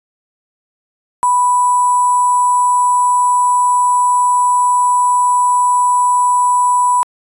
sine tone with sample-and-hold, 987.8 Hz, B5, in tune, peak -9 dBFS, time 1.23-7.03 s, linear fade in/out 0 ms, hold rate 8820 Hz, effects resampled to 24000 Hz

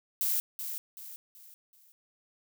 violet noise with echo, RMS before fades -29 dBFS, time 0.21-0.4 s, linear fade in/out 0 ms, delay 380 ms, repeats 4, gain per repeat -8 dB, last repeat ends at 1.92 s, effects none

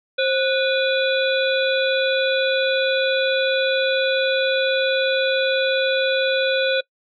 harmonic tone with a mistuned harmonic, 492.2 Hz, B4, 6 cents flat, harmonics 1 / 3 / 5 / 7 / 8, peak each -19 / -24 / -26 / -27 / -28 dBFS, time 0.18-6.81 s, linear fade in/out 10 ms, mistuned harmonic 1, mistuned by +130 cents, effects noise-tail reverb RT60 0.1 s tail -23 dB re dry

